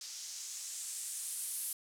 violet noise with low-pass filter sweep, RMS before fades -42 dBFS, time 0.01-1.73 s, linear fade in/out 2 ms, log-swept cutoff 5500 to 11000 Hz, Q 2.1, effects none

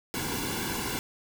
pink noise with comb filter, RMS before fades -32 dBFS, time 0.14-0.99 s, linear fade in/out 0 ms, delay 1.6 ms, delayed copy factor -0.75, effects none

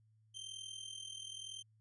sawtooth tone with amplitude modulation, 3136 Hz, G7, in tune, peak -39 dBFS, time 0.34-1.63 s, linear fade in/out 20 ms, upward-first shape sine, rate 40.9 Hz, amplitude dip 70%, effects added 109 Hz sine -67 dBFS peak until 1.8 s + resampled to 24000 Hz

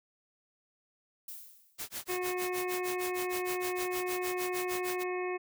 violet noise with exponential decay, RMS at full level -41 dBFS, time 1.28-1.93 s, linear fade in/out 5 ms, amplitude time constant 140 ms
white noise with tremolo, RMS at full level -38 dBFS, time 1.78-5.04 s, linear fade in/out 20 ms, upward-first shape sine, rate 6.5 Hz, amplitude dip 100%
harmonic tone, 363.2 Hz, F#4, 32 cents flat, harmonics 1 / 2 / 3 / 5 / 6 / 7, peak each -33 / -41 / -42 / -45 / -44 / -45 dBFS, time 2.08-5.38 s, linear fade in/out 20 ms
effects none

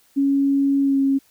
sine tone with pitch glide, 277.2 to 272.8 Hz, C#4 to C#4, 0 to -28 cents, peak -15 dBFS, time 0.16-1.19 s, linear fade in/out 20 ms, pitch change -28 cents, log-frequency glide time 0.82-0.98 s, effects white hiss -58 dBFS RMS until 1.3 s

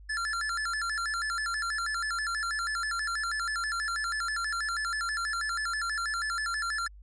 square tone with vibrato, 1546 Hz, G6, 24 cents flat, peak -30 dBFS, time 0.09-6.88 s, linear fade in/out 10 ms, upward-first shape square, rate 6.2 Hz, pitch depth 200 cents each way, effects added 50 Hz sine -47 dBFS peak until 7.02 s + resampled to 22050 Hz

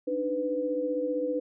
sine tone cluster, 291.9 / 307.3 / 499.6 Hz, D4 / D#4 / B4, -10 / -21 / +20 cents, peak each -34 / -34 / -28 dBFS, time 0.07-1.4 s, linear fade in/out 10 ms, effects none

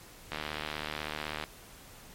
click train, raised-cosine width 0.3 ms, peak -18 dBFS, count 86, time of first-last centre 0.32-1.438 s, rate 76 Hz, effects pink hiss -52 dBFS RMS until 2.14 s + MP3 64 kbps

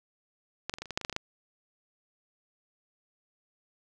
clicks, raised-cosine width 0.2 ms, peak -15 / -16 / -24 / -20 / -29 / -18 / -10 / -23 / -14 / -16 / -21 / -13 dBFS, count 12, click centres 0.696 / 0.739 / 0.785 / 0.82 / 0.857 / 0.907 / 0.975 / 1.013 / 1.049 / 1.097 / 1.127 / 1.164 s, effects none

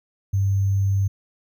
sine tone with sample-and-hold, 98 Hz, G2, in tune, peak -17 dBFS, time 0.33-1.08 s, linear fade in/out 10 ms, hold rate 6300 Hz, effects none

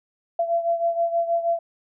sine beating tone pair, 676 / 682.3 Hz, E5 / F5, +43 / -41 cents, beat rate 6.3 Hz, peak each -21 / -26 dBFS, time 0.39-1.59 s, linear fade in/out 5 ms, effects none

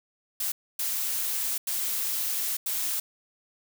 blue noise bursts at uneven times, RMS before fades -29 dBFS, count 4, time 0.4-0.52 / 0.79-1.58 / 1.67-2.57 / 2.66-3 s, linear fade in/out 5 ms, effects none

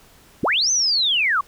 sine linear two-way sweep, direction up then down, 91.9 to 6272 to 1060 Hz, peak -16 dBFS, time 0.43-1.41 s, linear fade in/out 5 ms, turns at 0.71 s, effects pink hiss -51 dBFS RMS until 1.47 s

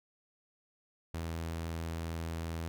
sawtooth tone, 82.41 Hz, E2, in tune, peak -32 dBFS, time 1.14-2.68 s, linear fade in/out 0 ms, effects none

